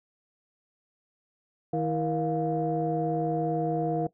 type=tone cluster; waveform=sine; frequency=157.4 / 324.4 / 473.8 / 700 Hz; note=D#3 / E4 / A#4 / F5; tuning=+20 / -28 / +28 / +4 cents; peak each=-30 dBFS; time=1.73-4.07 s; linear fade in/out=5 ms; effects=noise-tail reverb RT60 0.1 s tail -17 dB re dry + tanh soft clip ceiling -16 dBFS